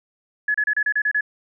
sine tone bursts, 1700 Hz, G#6, 40 cents sharp, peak -17 dBFS, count 8, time 0.48-1.209 s, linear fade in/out 5 ms, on 64 ms, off 31 ms, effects none

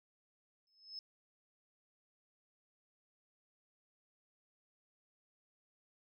sine tone with exponential growth, 5200 Hz, E8, 24 cents flat, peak -40 dBFS, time 0.67-0.99 s, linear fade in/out 1 ms, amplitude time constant 69 ms, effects tanh soft clip ceiling -36 dBFS

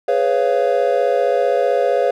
triangle chord, C# dominant seventh, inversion second, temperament just, 415.8 / 498.9 / 554.4 / 693 Hz, G#4 / B4 / C#5 / E#5, +2 / +17 / 0 / -14 cents, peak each -19 / -16 / -16 / -18 dBFS, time 0.08-2.11 s, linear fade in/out 5 ms, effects tanh soft clip ceiling -2 dBFS

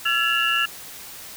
sine tone cluster, 1349 / 1697 / 2734 / 2857 Hz, E6 / G#6 / F7 / F7, +40 / +37 / -37 / +39 cents, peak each -24 dBFS, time 0.05-0.66 s, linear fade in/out 10 ms, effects white hiss -39 dBFS RMS until 1.36 s

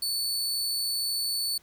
sawtooth tone, 4469 Hz, C#8, 13 cents sharp, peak -24 dBFS, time 0.02-1.58 s, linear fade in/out 5 ms, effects pink hiss -60 dBFS RMS until 1.62 s

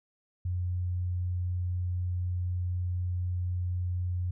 sine tone, 89.6 Hz, F2, 45 cents sharp, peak -28 dBFS, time 0.45-4.31 s, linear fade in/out 5 ms, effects none

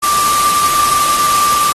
sine tone in noise, 1179 Hz, D6, 6 cents sharp, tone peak -11 dBFS, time 0.02-1.73 s, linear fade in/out 20 ms, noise white, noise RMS -17 dBFS, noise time 0.02-1.73 s, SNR +3 dB, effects AAC 32 kbps

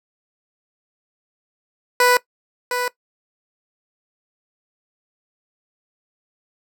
15% pulse tone with echo, 493.9 Hz, B4, in tune, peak -6 dBFS, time 2-2.17 s, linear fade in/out 2 ms, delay 710 ms, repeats 1, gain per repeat -8 dB, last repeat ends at 2.88 s, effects noise-tail reverb RT60 0.1 s tail -19 dB re dry

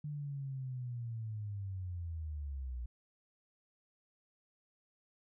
sine linear sweep, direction down, 150 to 58.6 Hz, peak -38 dBFS, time 0.04-2.86 s, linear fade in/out 5 ms, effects none

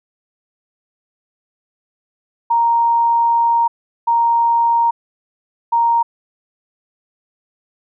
sine tone bursts at uneven times, 932.3 Hz, A#5, in tune, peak -11 dBFS, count 3, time 2.5-3.68 / 4.07-4.91 / 5.72-6.03 s, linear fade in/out 10 ms, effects none

